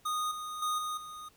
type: tone with level steps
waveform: square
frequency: 1236 Hz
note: D#6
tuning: 12 cents flat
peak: -31 / -38 / -30 / -34 / -43 dBFS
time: 0.05-1.29 s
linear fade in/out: 10 ms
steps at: 0.31 / 0.62 / 0.78 / 0.97 s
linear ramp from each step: 5 ms
effects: pink hiss -64 dBFS RMS until 1.36 s

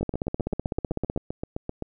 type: two click trains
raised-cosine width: 2 ms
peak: -13 / -16 dBFS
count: 19 / 15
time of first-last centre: 0.03-1.162 / 0.01-1.823 s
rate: 15.9 / 7.72 Hz
effects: none

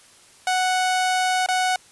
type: tone with dropouts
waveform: sawtooth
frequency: 740 Hz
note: F#5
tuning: in tune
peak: -15 dBFS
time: 0.47-1.76 s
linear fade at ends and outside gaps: 2 ms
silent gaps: 1.462-1.486 s
effects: white hiss -51 dBFS RMS until 1.91 s + resampled to 24000 Hz

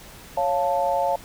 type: chord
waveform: sine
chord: Db augmented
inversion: none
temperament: equal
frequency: 554.4 / 698.5 / 880 Hz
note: Db5 / F5 / A5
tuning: 0 / 0 / 0 cents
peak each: -24 dBFS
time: 0.37-1.16 s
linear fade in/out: 5 ms
effects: pink hiss -44 dBFS RMS until 1.24 s

